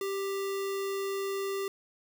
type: tone with sample-and-hold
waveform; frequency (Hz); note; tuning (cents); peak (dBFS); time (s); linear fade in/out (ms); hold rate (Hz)
sine; 392; G4; 0; -30; 0.01-1.68; 2; 1575
effects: none